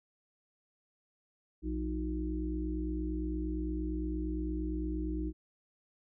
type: harmonic tone with a mistuned harmonic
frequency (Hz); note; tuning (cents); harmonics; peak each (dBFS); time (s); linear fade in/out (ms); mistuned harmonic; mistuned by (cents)
60; B1; -49; 1 / 3 / 5 / 6; -35 / -43 / -36 / -44; 1.62-5.33; 50; 5; +64
effects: none